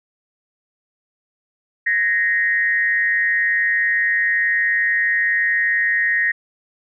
sine tone with frequency modulation, 1864.7 Hz, A#6, in tune, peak -15 dBFS, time 1.86-6.32 s, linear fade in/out 10 ms, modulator 181 Hz, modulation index 0.65, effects none

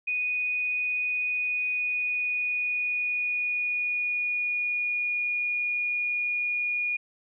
sine tone with pitch glide, 2479 to 2442 Hz, D#7 to D#7, -7 to -33 cents, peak -25 dBFS, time 0.07-6.97 s, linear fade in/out 10 ms, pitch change -26 cents, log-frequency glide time 1.26-5.22 s, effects none

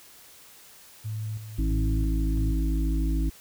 sine tone with tremolo, 108.1 Hz, A2, 30 cents flat, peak -29 dBFS, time 1.04-2.53 s, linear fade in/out 20 ms, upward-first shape square, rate 1.5 Hz, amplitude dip 60%
harmonic tone, 53.5 Hz, A1, 48 cents flat, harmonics 1 / 3 / 5 / 6, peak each -23 / -34 / -33 / -34 dBFS, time 1.58-3.3 s, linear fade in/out 10 ms
effects white hiss -51 dBFS RMS until 3.4 s

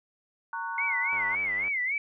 sine chord, F# major, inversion first, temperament equal with one note detuned, 920.6 / 1108.7 / 1480 Hz, A#5 / C#6 / F#6, -22 / 0 / 0 cents, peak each -34 / -38 / -35 dBFS, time 0.53-1.35 s, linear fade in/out 2 ms
sine tone with vibrato, 2128 Hz, C7, 29 cents sharp, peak -26 dBFS, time 0.78-1.98 s, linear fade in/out 2 ms, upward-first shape sine, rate 3.6 Hz, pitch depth 140 cents each way
click train, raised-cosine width 0.5 ms, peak -28 dBFS, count 56, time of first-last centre 1.13-1.68 s, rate 100 Hz
effects none

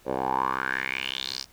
10% pulse tone with band-pass filter sweep, 65.41 Hz, C2, in tune, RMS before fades -29 dBFS, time 0.05-1.46 s, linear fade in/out 50 ms, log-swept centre 550 to 5400 Hz, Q 5.4, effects pink hiss -57 dBFS RMS until 1.52 s

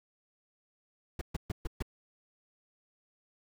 brown noise bursts, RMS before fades -33 dBFS, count 5, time 1.19-1.825 s, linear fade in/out 5 ms, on 23 ms, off 130 ms, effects none

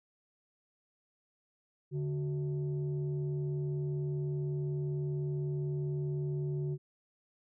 sine tone pair together, 144.73 / 370 Hz, D3 / F#4, -25 / 0 cents, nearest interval octave + major third, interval 1625 cents, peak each -31 / -38 dBFS, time 1.91-6.78 s, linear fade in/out 50 ms, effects tanh soft clip ceiling -27 dBFS

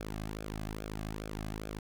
sawtooth tone with flanger, 52.9 Hz, G#1, 33 cents sharp, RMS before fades -40 dBFS, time 0-1.79 s, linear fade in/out 5 ms, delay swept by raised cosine 1 to 2.2 ms, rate 2.4 Hz, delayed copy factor -0.75, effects none

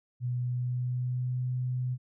sine tone with pitch glide, 123.47 to 126.14 Hz, B2 to B2, 0 to +37 cents, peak -28 dBFS, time 0.2-1.98 s, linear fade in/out 50 ms, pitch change +37 cents, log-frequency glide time 0.4-1.47 s, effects none

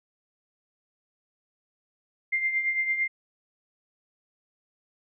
sine tone with tremolo, 2099 Hz, C7, 5 cents sharp, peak -21 dBFS, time 2.32-3.08 s, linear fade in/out 10 ms, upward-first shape triangle, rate 8.9 Hz, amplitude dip 65%, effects none

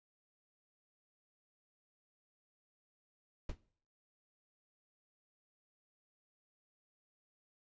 brown noise with exponential decay, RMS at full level -33 dBFS, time 3.49-3.58 s, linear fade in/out 5 ms, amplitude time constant 18 ms, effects noise-tail reverb RT60 0.5 s tail -19 dB re dry + resampled to 16000 Hz

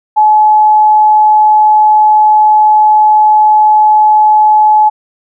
sine tone, 854 Hz, G#5, 48 cents sharp, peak -3 dBFS, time 0.16-4.9 s, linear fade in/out 20 ms, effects none

